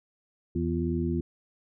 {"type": "harmonic tone with a mistuned harmonic", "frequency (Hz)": 81.8, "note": "E2", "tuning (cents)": -13, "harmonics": [1, 2, 3, 4], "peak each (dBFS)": [-31, -31, -31, -31], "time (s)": [0.55, 1.21], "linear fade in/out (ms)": 5, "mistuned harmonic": 4, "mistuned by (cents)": 93, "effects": []}